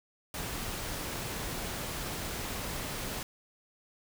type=noise; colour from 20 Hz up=pink; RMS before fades=-37 dBFS; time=0.34-3.23 s; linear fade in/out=2 ms; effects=none